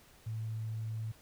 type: tone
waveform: sine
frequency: 110.8 Hz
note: A2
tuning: 13 cents sharp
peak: -35 dBFS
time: 0.26-1.12 s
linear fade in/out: 10 ms
effects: pink hiss -61 dBFS RMS until 1.21 s